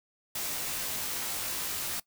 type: noise with comb filter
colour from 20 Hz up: white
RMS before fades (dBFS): -34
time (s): 0.35-2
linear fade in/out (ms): 5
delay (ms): 18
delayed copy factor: -0.8
effects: noise-tail reverb RT60 0.1 s tail -20 dB re dry